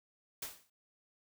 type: noise with exponential decay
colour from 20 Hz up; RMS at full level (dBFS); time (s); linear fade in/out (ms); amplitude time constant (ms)
white; -38; 0.42-0.7; 5; 59
effects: none